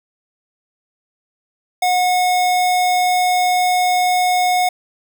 square tone, 727 Hz, F#5, 31 cents flat, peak -14 dBFS, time 1.82-4.69 s, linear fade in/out 5 ms, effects none

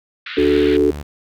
pink band-pass noise, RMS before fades -30 dBFS, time 0.26-0.77 s, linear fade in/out 5 ms, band 1400 to 4000 Hz, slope 48 dB/octave
sine chord, D major, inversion none, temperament equal with one note detuned, 293.7 / 370 / 436.2 Hz, D4 / F#4 / A4, 0 / 0 / -15 cents, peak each -16 dBFS, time 0.37-0.91 s, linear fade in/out 5 ms
sawtooth tone, 73.42 Hz, D2, in tune, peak -23 dBFS, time 0.38-1.03 s, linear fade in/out 10 ms
effects none

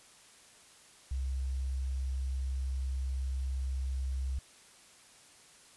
sine tone with quantisation, 65.9 Hz, C2, 13 cents sharp, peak -31 dBFS, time 1.11-4.39 s, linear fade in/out 5 ms, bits 10, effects white hiss -58 dBFS RMS until 5.76 s + resampled to 24000 Hz

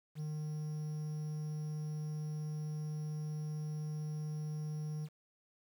triangle tone with quantisation, 152.6 Hz, D#3, 33 cents flat, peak -35 dBFS, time 0.15-5.09 s, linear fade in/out 50 ms, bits 10, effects none

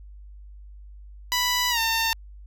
10% pulse tone with pitch glide, 987.8 to 905.8 Hz, B5 to A#5, 0 to -50 cents, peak -13 dBFS, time 1.32-2.13 s, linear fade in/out 0 ms, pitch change -150 cents, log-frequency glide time 1.7-1.79 s, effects added 50 Hz sine -41 dBFS peak until 2.46 s

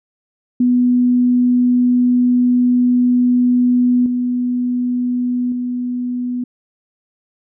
sine tone with level steps, 246.9 Hz, B3, in tune, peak -10 / -15 / -18 dBFS, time 0.6-6.44 s, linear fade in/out 5 ms, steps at 4.06 / 5.52 s, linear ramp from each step 2 ms, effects none

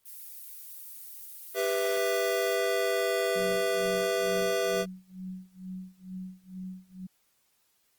violet noise, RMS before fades -44 dBFS, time 0.05-2.57 s, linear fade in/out 20 ms
square chord, E minor, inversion first, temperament just, 395.6 / 494.4 / 659.3 Hz, G4 / B4 / E5, +16 / +2 / 0 cents, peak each -31 dBFS, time 1.54-4.86 s, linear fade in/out 50 ms
sine tone with tremolo, 185.8 Hz, F#3, 7 cents sharp, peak -35 dBFS, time 3.35-7.07 s, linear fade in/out 10 ms, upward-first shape sine, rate 2.2 Hz, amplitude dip 95%
effects white hiss -71 dBFS RMS until 7.98 s + Opus 24 kbps

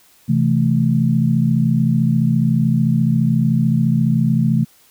sine chord, A minor, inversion first, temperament equal, 130.81 / 164.81 / 220 Hz, C3 / E3 / A3, 0 / 0 / 0 cents, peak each -17 dBFS, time 0.28-4.65 s, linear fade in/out 20 ms, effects white hiss -52 dBFS RMS until 4.9 s

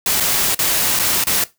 white noise with dropouts, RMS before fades -17 dBFS, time 0.06-1.44 s, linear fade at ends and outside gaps 2 ms, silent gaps 0.201-0.205 / 0.547-0.59 / 0.991-0.995 / 1.239-1.269 s, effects noise-tail reverb RT60 0.2 s tail -17 dB re dry

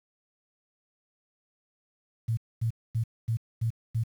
sine tone bursts, 113.8 Hz, A#2, 41 cents flat, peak -24 dBFS, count 6, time 2.28-4.038 s, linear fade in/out 10 ms, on 93 ms, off 240 ms, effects 9-bit

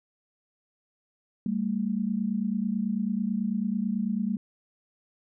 sine tone pair together, 196.29 / 225.4 Hz, G3 / A3, +3 / +42 cents, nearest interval major second, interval 239 cents, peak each -28 dBFS, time 1.46-4.37 s, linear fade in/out 2 ms, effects none

